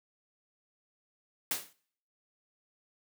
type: noise with exponential decay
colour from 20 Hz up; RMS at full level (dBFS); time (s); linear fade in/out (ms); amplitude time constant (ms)
white; -28; 1.51-1.73; 2; 47
effects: noise-tail reverb RT60 0.6 s tail -23 dB re dry + high-pass 150 Hz 12 dB/octave